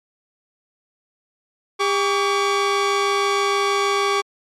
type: tone pair together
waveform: sawtooth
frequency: 400.6 / 1135.4 Hz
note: G4 / C#6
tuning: +38 / +41 cents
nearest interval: octave + tritone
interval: 1803 cents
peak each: -16 dBFS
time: 1.79-4.22 s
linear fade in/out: 20 ms
effects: low-pass 6000 Hz 12 dB/octave + MP3 96 kbps